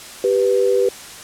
sine tone pair together, 392 / 493.1 Hz, G4 / B4, 0 / -3 cents, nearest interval major third, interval 397 cents, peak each -16 dBFS, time 0.24-0.89 s, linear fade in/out 2 ms, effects white hiss -36 dBFS RMS until 1.23 s + low-pass 10000 Hz 12 dB/octave

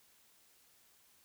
silence, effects white hiss -67 dBFS RMS until 1.24 s

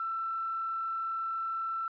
sine tone with quantisation, 1337 Hz, E6, 24 cents sharp, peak -31 dBFS, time 0-1.88 s, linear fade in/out 2 ms, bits 9, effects resampled to 11025 Hz

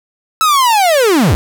45% pulse linear sweep, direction down, 1319 to 58.6 Hz, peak -8 dBFS, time 0.41-1.35 s, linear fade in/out 0 ms, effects none

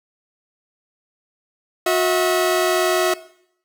sawtooth tone pair together, 363.5 / 646.2 Hz, F#4 / E5, -31 / -35 cents, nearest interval minor seventh, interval 996 cents, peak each -15 dBFS, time 1.86-3.14 s, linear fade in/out 5 ms, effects noise-tail reverb RT60 0.7 s tail -18 dB re dry

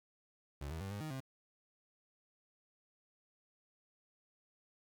30% pulse tone with pitch steps, 70.8 / 80.7 / 97.3 / 102.1 / 155.5 / 132.6 Hz, C#2 / E2 / G2 / G#2 / D#3 / C3, +37 / -36 / -12 / -29 / -1 / +23 cents, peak -38 dBFS, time 0.61-1.204 s, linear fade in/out 5 ms, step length 99 ms, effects 11-bit

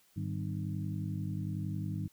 harmonic tone with a mistuned harmonic, 51.1 Hz, G#1, 27 cents flat, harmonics 2 / 3 / 4 / 5 / 6, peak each -37 / -38 / -40 / -48 / -45 dBFS, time 0.16-2.08 s, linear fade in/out 10 ms, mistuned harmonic 4, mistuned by -87 cents, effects white hiss -67 dBFS RMS until 2.12 s

